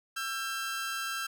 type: tone pair together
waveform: sawtooth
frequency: 1339.5 / 1593 Hz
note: E6 / G6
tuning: +27 / +27 cents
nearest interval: minor third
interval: 300 cents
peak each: -32 / -32 dBFS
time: 0.16-1.27 s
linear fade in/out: 10 ms
effects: none